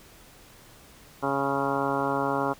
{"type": "harmonic tone with a mistuned harmonic", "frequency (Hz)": 138.59, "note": "C#3", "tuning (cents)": 0, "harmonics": [1, 2, 3, 4, 5, 6, 7, 8, 9, 10], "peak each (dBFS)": [-37, -31, -32, -32, -34, -32, -33, -33, -37, -35], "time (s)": [1.22, 2.54], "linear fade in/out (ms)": 20, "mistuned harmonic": 8, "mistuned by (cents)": -29, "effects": ["pink hiss -52 dBFS RMS until 2.59 s"]}